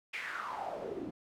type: noise with band-pass filter sweep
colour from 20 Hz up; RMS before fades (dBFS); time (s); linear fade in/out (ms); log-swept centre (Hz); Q
pink; -40; 0.13-1.11; 10; 2400 to 270; 5.4
effects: none